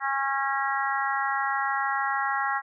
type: harmonic tone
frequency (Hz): 273.3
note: C#4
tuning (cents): -24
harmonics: 3 / 4 / 5 / 6 / 7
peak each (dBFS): -29 / -30 / -31 / -32 / -32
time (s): 0-2.62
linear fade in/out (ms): 50
effects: none